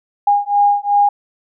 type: beating tone pair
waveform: sine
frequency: 814 / 816.7 Hz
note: G#5 / G#5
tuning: -35 / -29 cents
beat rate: 2.7 Hz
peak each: -14 dBFS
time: 0.27-1.09 s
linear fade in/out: 5 ms
effects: none